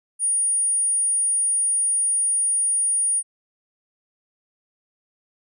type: tone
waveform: sine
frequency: 9560 Hz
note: D9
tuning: 30 cents sharp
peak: -18 dBFS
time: 0.19-3.23 s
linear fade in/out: 50 ms
effects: none